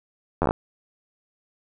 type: slowing click train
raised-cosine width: 1 ms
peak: -7 dBFS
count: 7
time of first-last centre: 0.42-0.509 s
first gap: 11 ms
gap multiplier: 1.12
effects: none